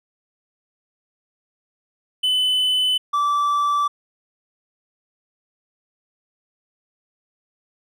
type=tone pair in turn; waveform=triangle; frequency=3014 / 1162.1 Hz; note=F#7 / D6; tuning=+31 / -19 cents; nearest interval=octave + major third; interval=1650 cents; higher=first; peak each=-15 dBFS; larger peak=neither; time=2.23-2.98 / 3.13-3.88 s; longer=neither; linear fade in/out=10 ms; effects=none